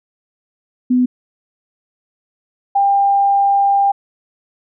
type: tone pair in turn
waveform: sine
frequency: 250.2 / 796.9 Hz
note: B3 / G5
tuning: +23 / +28 cents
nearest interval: octave + minor sixth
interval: 2005 cents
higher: second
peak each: -10 dBFS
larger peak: neither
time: 0.9-1.06 / 2.75-3.92 s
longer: second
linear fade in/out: 10 ms
effects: none